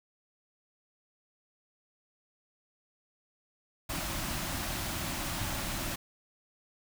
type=band-stop noise; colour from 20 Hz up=pink; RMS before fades=-35 dBFS; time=3.89-5.96 s; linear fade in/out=10 ms; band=370 to 540 Hz; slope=96 dB/octave; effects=none